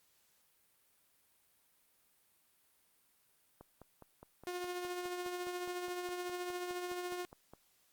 click train, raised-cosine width 1 ms, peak -38 dBFS, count 20, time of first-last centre 3.61-7.536 s, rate 4.84 Hz
sawtooth tone with tremolo, 357.4 Hz, F4, 40 cents sharp, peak -33 dBFS, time 4.47-7.25 s, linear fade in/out 0 ms, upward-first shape triangle, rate 14 Hz, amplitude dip 45%
effects white hiss -72 dBFS RMS until 7.92 s + Opus 48 kbps

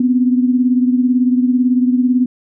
sine beating tone pair, 248.1 / 266.1 Hz, B3 / C4, +8 / +29 cents, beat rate 18 Hz, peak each -11 / -18 dBFS, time 0-2.26 s, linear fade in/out 5 ms, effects none

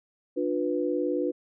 sine chord, B diminished, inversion first, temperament just, 296.3 / 355.6 / 493.9 Hz, D4 / F4 / B4, +15 / +31 / 0 cents, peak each -29 dBFS, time 0.36-1.32 s, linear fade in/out 20 ms, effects none

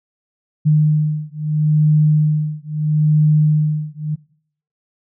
sine beating tone pair, 152.1 / 152.86 Hz, D#3 / D#3, -39 / -30 cents, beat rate 0.76 Hz, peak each -15 dBFS, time 0.65-4.16 s, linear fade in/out 20 ms, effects noise-tail reverb RT60 0.6 s tail -22 dB re dry

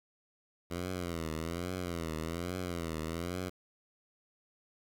10% pulse tone with vibrato, 85 Hz, F2, 46 cents flat, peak -27 dBFS, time 0.7-3.5 s, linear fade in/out 20 ms, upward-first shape triangle, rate 1.2 Hz, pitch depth 150 cents each way, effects 10-bit

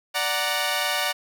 10% pulse chord, D augmented, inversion none, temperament equal, 587.3 / 740 / 932.3 Hz, D5 / F#5 / A#5, 0 / 0 / 0 cents, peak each -19 / -18 / -20 dBFS, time 0.14-1.13 s, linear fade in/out 20 ms, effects none

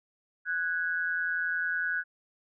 sine tone pair together, 1480 / 1650.8 Hz, F#6 / G#6, 0 / -11 cents, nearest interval major second, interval 189 cents, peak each -29 / -32 dBFS, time 0.45-2.04 s, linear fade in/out 50 ms, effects none

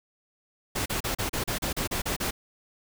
pink noise bursts, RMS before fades -29 dBFS, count 11, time 0.75-2.31 s, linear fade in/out 10 ms, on 110 ms, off 35 ms, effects none

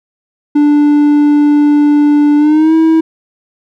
triangle tone with pitch glide, 293.7 to 322.1 Hz, D4 to E4, 0 to -40 cents, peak -3 dBFS, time 0.55-3.01 s, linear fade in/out 10 ms, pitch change +160 cents, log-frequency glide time 2.37-2.74 s, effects none

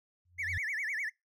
sine tone with exponential growth, 88.2 Hz, F2, 18 cents sharp, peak -31 dBFS, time 0.25-0.58 s, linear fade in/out 5 ms, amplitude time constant 70 ms
triangle tone with vibrato, 1975.5 Hz, B6, in tune, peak -30 dBFS, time 0.38-1.1 s, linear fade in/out 20 ms, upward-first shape sine, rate 9.9 Hz, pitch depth 250 cents each way
effects noise-tail reverb RT60 0.2 s tail -25 dB re dry + tanh soft clip ceiling -26 dBFS

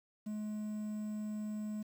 triangle tone with quantisation, 212.3 Hz, G#3, 38 cents sharp, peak -35 dBFS, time 0.26-1.83 s, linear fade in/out 10 ms, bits 10, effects none

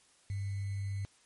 sine tone with sample-and-hold, 98.9 Hz, G2, 16 cents sharp, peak -33 dBFS, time 0.3-1.05 s, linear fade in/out 0 ms, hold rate 2100 Hz, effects white hiss -65 dBFS RMS until 1.25 s + MP3 48 kbps

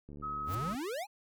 click train, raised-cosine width 3 ms, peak -36 dBFS, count 49, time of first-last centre 0.09-0.748 s, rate 72.9 Hz
sine tone, 1277 Hz, D#6, 45 cents sharp, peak -35 dBFS, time 0.22-0.74 s, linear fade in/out 20 ms
blue noise with exponential growth, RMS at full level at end -42 dBFS, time 0.43-0.55 s, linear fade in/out 5 ms, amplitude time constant 25 ms
square exponential sweep, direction up, 74.6 to 876 Hz, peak -36 dBFS, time 0.46-1.07 s, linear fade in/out 50 ms
effects none

